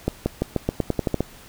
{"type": "accelerating click train", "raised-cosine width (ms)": 2, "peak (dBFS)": -7, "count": 11, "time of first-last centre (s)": [0.08, 1.206], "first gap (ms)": 180, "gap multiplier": 0.89, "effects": ["pink hiss -46 dBFS RMS until 1.48 s"]}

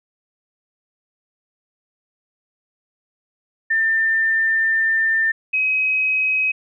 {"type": "tone pair in turn", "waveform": "sine", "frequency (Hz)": [1794, 2537], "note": ["A6", "D#7"], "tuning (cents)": [33, 33], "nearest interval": "tritone", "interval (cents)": 600, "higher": "second", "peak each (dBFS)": [-15, -16], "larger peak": "first", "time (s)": [[3.7, 5.32], [5.53, 6.52]], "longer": "first", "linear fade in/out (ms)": 10, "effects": []}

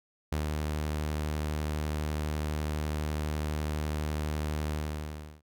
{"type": "tone with ADSR envelope", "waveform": "sawtooth", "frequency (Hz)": 76, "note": "D#2", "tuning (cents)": -40, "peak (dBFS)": -24, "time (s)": [0.32, 5.42], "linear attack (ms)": 4, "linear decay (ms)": 120, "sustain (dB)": -2, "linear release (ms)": 700, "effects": []}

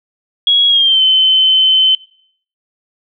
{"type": "tone with pitch glide", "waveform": "sine", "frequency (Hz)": [3322, 3064], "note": ["G#7", "G7"], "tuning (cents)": [0, -40], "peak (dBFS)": -7, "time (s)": [0.47, 1.95], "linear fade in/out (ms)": 2, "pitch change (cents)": -140, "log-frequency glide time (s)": [0.68, 1.02], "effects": ["noise-tail reverb RT60 0.6 s tail -22 dB re dry"]}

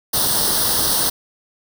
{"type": "noise with comb filter", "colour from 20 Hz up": "white", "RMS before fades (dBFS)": -18, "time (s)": [0.13, 1.1], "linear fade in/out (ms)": 10, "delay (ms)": 0.21, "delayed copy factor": 0.85, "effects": []}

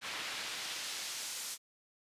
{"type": "noise with band-pass filter sweep", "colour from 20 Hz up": "pink", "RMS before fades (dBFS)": -41, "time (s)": [0.01, 1.58], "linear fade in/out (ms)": 50, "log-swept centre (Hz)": [2400, 7700], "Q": 0.8, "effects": ["resampled to 32000 Hz"]}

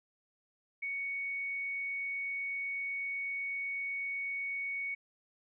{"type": "tone", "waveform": "sine", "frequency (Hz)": 2228, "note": "C#7", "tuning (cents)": 8, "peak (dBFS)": -34, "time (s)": [0.82, 4.95], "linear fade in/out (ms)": 10, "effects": []}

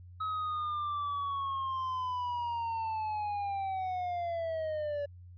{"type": "linear sweep", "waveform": "triangle", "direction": "down", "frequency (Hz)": [1282, 570], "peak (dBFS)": -30, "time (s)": [0.2, 5.06], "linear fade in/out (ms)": 10, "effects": ["added 89 Hz sine -48 dBFS peak until 5.37 s", "resampled to 11025 Hz"]}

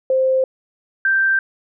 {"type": "tone pair in turn", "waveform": "sine", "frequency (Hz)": [523.3, 1568.1], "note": ["C5", "G6"], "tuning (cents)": [0, 0], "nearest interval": "octave + perfect fifth", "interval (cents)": 1900, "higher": "second", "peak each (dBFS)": -13, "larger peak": "neither", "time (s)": [[0.1, 0.44], [1.05, 1.39]], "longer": "neither", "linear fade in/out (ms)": 2, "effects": []}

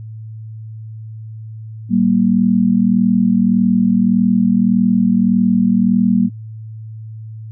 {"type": "tone pair together", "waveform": "sine", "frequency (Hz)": [192.8, 234.5], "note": ["G3", "A#3"], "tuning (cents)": [-28, 11], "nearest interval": "minor third", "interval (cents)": 339, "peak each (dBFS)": -13, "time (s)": [1.89, 6.3], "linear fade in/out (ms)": 50, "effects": ["added 110 Hz sine -28 dBFS peak until 7.51 s"]}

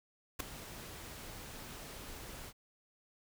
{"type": "noise with ADSR envelope", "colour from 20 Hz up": "pink", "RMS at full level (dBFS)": -33, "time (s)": [0.39, 2.53], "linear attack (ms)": 13, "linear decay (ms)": 6, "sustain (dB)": -15, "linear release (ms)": 46, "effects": []}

